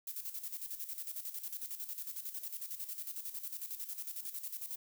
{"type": "noise with tremolo", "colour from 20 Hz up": "violet", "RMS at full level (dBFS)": -41, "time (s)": [0.07, 4.76], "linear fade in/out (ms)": 5, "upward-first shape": "square", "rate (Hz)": 11, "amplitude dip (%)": 65, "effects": []}